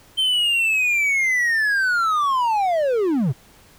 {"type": "linear sweep", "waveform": "triangle", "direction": "down", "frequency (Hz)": [3128, 110], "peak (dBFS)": -15, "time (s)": [0.17, 3.33], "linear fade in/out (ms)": 20, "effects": ["pink hiss -51 dBFS RMS until 3.78 s"]}